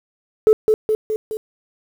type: tone with echo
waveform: sine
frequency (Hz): 433.3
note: A4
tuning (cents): -27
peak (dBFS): -6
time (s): 0.47-0.53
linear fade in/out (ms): 0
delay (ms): 210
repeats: 4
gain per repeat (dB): -4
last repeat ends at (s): 1.37
effects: tanh soft clip ceiling -4 dBFS + 7-bit